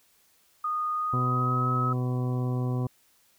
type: tone with pitch glide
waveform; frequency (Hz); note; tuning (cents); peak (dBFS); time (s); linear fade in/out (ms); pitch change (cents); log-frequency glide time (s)
sine; 1232 to 1281.4; D#6 to E6; -17 to -49; -26; 0.64-1.93; 5; +68; 0.94-1.68
type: harmonic tone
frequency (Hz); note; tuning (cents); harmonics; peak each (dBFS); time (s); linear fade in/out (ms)
125.5; B2; +28; 1 / 2 / 3 / 4 / 5 / 6 / 8 / 9; -26 / -33 / -38 / -41 / -48 / -44 / -44 / -49; 1.13-2.87; 5
effects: white hiss -64 dBFS RMS until 3.38 s